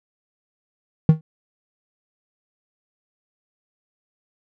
triangle tone with exponential decay, 157.6 Hz, D#3, 23 cents sharp, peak -3 dBFS, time 1.09-1.21 s, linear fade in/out 2 ms, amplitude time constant 24 ms, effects none

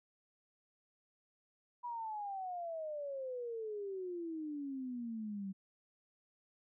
sine exponential sweep, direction down, 980 to 189.7 Hz, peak -39 dBFS, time 1.83-5.53 s, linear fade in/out 20 ms, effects none

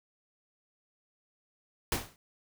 pink noise with exponential decay, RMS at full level -27 dBFS, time 1.92-2.16 s, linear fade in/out 1 ms, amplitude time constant 52 ms, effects none

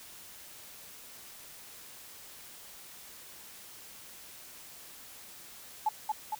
sine tone with echo, 858 Hz, A5, 44 cents flat, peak -24 dBFS, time 5.86-5.89 s, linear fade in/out 5 ms, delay 230 ms, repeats 2, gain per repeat -3 dB, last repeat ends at 6.35 s, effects white hiss -50 dBFS RMS until 6.39 s

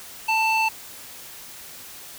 square tone with band-pass filter, 887 Hz, A5, 14 cents sharp, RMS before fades -21 dBFS, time 0.28-0.69 s, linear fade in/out 10 ms, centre 2000 Hz, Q 3.4, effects white hiss -41 dBFS RMS until 2.18 s

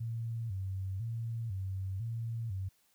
sine tone with vibrato, 104.7 Hz, G#2, 15 cents sharp, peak -34 dBFS, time 0-2.69 s, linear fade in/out 10 ms, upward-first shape square, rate 1 Hz, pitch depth 160 cents each way, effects white hiss -71 dBFS RMS until 2.94 s

